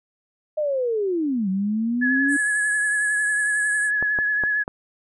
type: linear two-way sweep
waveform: sine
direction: down then up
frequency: 622.3 to 185.6 to 288.7 Hz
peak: -20 dBFS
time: 0.57-2.37 s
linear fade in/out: 10 ms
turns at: 1.49 s
type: tone with vibrato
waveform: sine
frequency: 1693 Hz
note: G#6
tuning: 33 cents sharp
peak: -19 dBFS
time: 2.01-4.64 s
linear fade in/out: 20 ms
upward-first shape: triangle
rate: 11 Hz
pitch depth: 33 cents each way
type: band-pass noise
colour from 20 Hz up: white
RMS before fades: -34 dBFS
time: 2.28-3.91 s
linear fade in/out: 50 ms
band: 8000 to 9500 Hz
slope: 96 dB/octave
type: clicks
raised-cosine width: 1 ms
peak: -15 dBFS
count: 4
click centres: 4.026 / 4.188 / 4.437 / 4.679 s
effects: none